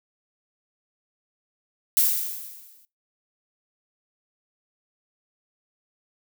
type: noise with exponential decay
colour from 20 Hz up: violet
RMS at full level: -17 dBFS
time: 1.97-2.85 s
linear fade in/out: 0 ms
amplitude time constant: 190 ms
effects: noise-tail reverb RT60 0.2 s tail -20 dB re dry